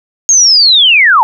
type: linear sweep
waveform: sine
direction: down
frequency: 6590 to 830.6 Hz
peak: -3 dBFS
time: 0.29-1.23 s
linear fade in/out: 0 ms
effects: none